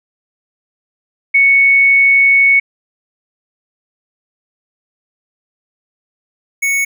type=tone pair in turn; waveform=sine / square; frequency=2217 / 2217 Hz; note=C#7 / C#7; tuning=0 / 0 cents; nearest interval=unison; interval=0 cents; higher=neither; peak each=-6 / -13 dBFS; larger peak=first; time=1.34-2.6 / 6.62-6.85 s; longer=first; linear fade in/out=10 ms; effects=none